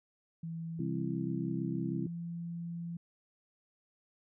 sine tone with pitch glide, 164.81 to 169.93 Hz, E3 to F3, 0 to -47 cents, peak -37 dBFS, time 0.43-2.97 s, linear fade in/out 5 ms, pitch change +53 cents, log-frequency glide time 0.77-1.25 s
harmonic tone, 66.4 Hz, C2, 26 cents sharp, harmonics 2 / 3 / 4 / 5, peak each -39 / -39 / -39 / -39 dBFS, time 0.79-2.07 s, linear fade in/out 5 ms
effects none

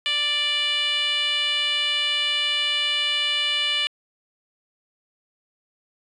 10% pulse tone with band-pass filter, 587.3 Hz, D5, in tune, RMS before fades -23 dBFS, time 0.06-3.87 s, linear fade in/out 0 ms, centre 3100 Hz, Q 3.5, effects resampled to 24000 Hz

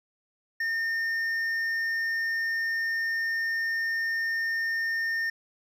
triangle tone with hard clipping, 1820 Hz, A#6, 42 cents flat, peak -27 dBFS, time 0.6-5.3 s, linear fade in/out 5 ms, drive 7 dB, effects none

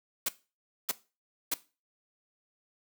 white noise bursts, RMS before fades -29 dBFS, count 3, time 0.26-1.541 s, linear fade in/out 5 ms, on 27 ms, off 600 ms, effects noise-tail reverb RT60 0.3 s tail -17 dB re dry + high-pass 150 Hz 12 dB/octave

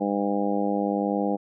harmonic tone, 101 Hz, G#2, 48 cents flat, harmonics 2 / 3 / 4 / 5 / 6 / 7 / 8, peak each -27 / -28 / -34 / -29 / -34 / -34 / -31 dBFS, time 0-1.37 s, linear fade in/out 20 ms, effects none

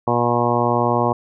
harmonic tone, 120 Hz, B2, 49 cents flat, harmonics 1 / 2 / 3 / 4 / 5 / 6 / 7 / 8 / 9, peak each -24 / -24 / -24 / -24 / -24 / -24 / -24 / -24 / -24 dBFS, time 0.07-1.13 s, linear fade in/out 5 ms, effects none

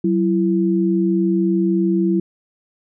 sine tone pair together, 188.4 / 335 Hz, F#3 / E4, +32 / +28 cents, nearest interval minor seventh, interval 996 cents, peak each -17 dBFS, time 0.04-2.2 s, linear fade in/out 5 ms, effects none

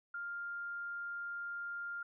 sine tone, 1400 Hz, F6, 4 cents sharp, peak -39 dBFS, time 0.14-2.03 s, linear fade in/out 5 ms, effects none

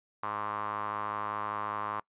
sawtooth tone with band-pass filter, 105.1 Hz, G#2, 21 cents sharp, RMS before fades -35 dBFS, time 0.23-2 s, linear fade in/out 5 ms, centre 1100 Hz, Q 5.6, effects noise-tail reverb RT60 0.1 s tail -23 dB re dry + resampled to 8000 Hz

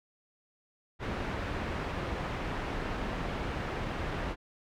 pink low-pass noise, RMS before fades -35 dBFS, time 0.99-4.36 s, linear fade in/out 50 ms, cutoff 2200 Hz, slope 12 dB/octave, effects none

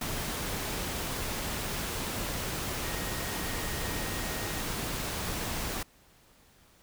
sine tone in noise, 1871 Hz, A#6, 6 cents sharp, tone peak -44 dBFS, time 2.84-4.61 s, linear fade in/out 5 ms, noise pink, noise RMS -34 dBFS, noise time 0.01-5.83 s, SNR -13 dB, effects pink hiss -61 dBFS RMS until 6.82 s

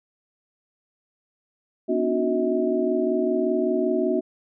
sine tone cluster, 242.6 / 282.9 / 308 / 366 / 640 Hz, B3 / C#4 / D#4 / F#4 / D#5, -31 / +35 / -17 / -19 / +49 cents, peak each -27 / -28 / -30 / -23 / -27 dBFS, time 1.88-4.21 s, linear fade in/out 20 ms, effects none

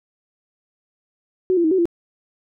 sine tone with pitch steps, 370.9 / 341.7 / 316.1 / 377.3 / 341.3 Hz, F#4 / F4 / D#4 / F#4 / F4, +4 / -38 / +27 / +34 / -40 cents, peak -14 dBFS, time 1.5-1.855 s, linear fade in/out 0 ms, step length 71 ms, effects none

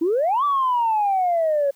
sine exponential two-way sweep, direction up then down, 310.3 to 1174.7 to 549 Hz, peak -16 dBFS, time 0.01-1.71 s, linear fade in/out 10 ms, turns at 0.44 s, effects tanh soft clip ceiling -13 dBFS + white hiss -59 dBFS RMS until 1.75 s

